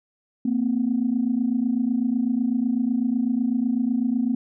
sine tone pair together, 230 / 258 Hz, A#3 / C4, -23 / -24 cents, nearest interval major second, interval 199 cents, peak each -22 dBFS, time 0.45-4.35 s, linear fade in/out 5 ms, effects tanh soft clip ceiling -12 dBFS

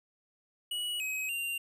square tone with pitch steps, 2924 / 2539 / 2778 Hz, F#7 / D#7 / F7, -21 / +34 / -10 cents, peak -33 dBFS, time 0.71-1.58 s, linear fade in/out 5 ms, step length 290 ms, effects none

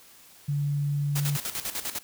sine tone, 144 Hz, D3, 34 cents flat, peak -24 dBFS, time 0.48-1.37 s, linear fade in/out 10 ms
white noise with tremolo, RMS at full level -31 dBFS, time 1.15-1.99 s, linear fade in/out 10 ms, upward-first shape square, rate 10 Hz, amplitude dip 70%
effects white hiss -53 dBFS RMS until 2.03 s

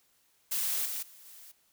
blue noise with level steps, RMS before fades -31 / -36 / -54 / -51 dBFS, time 0.51-1.52 s, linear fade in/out 10 ms, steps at 0.85 / 1.02 / 1.25 s, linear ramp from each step 10 ms, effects white hiss -69 dBFS RMS until 1.72 s

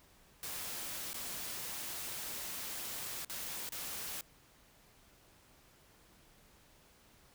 white noise with dropouts, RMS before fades -42 dBFS, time 0.43-4.21 s, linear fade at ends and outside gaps 1 ms, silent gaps 1.132-1.143 / 3.248-3.297 / 3.691-3.721 s, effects pink hiss -64 dBFS RMS until 7.34 s

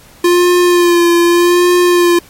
square tone with vibrato, 349.2 Hz, F4, in tune, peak -7 dBFS, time 0.24-2.19 s, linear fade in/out 5 ms, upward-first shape sine, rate 0.83 Hz, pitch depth 30 cents each way, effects pink hiss -41 dBFS RMS until 2.29 s + MP3 64 kbps

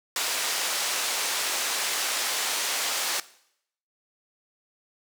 white band-pass noise, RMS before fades -28 dBFS, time 0.16-3.2 s, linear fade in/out 2 ms, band 480 to 7700 Hz, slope 12 dB/octave, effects noise-tail reverb RT60 0.7 s tail -18 dB re dry

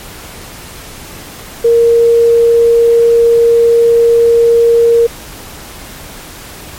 sine tone, 466.2 Hz, A#4, in tune, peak -4 dBFS, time 1.64-5.07 s, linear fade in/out 10 ms, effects pink hiss -30 dBFS RMS until 6.78 s + MP3 64 kbps

